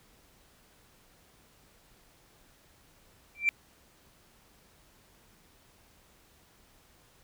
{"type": "tone with exponential growth", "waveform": "sine", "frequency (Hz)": 2349, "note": "D7", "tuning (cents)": 0, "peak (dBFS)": -17, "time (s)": [3.35, 3.49], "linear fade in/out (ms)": 0, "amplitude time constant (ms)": 30, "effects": ["tanh soft clip ceiling -17 dBFS", "pink hiss -62 dBFS RMS until 7.23 s"]}